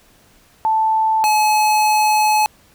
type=tone pair in turn; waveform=sine / square; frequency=880 / 854 Hz; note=A5 / G#5; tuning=0 / +48 cents; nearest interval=minor second; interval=52 cents; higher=first; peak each=-13 dBFS; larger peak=neither; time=0.65-1.24 / 1.24-2.46 s; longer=second; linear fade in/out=0 ms; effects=pink hiss -52 dBFS RMS until 2.74 s